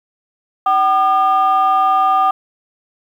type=tone pair together; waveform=sine; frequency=764.5 / 1210 Hz; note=G5 / D#6; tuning=-44 / -49 cents; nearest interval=minor sixth; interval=795 cents; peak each=-12 dBFS; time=0.66-2.31 s; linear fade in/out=5 ms; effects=tanh soft clip ceiling -6 dBFS + 8-bit